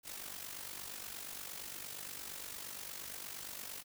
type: noise with amplitude modulation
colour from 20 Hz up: white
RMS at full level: -43 dBFS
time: 0.03-3.84 s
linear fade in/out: 50 ms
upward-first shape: sine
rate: 48.6 Hz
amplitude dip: 65%
effects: none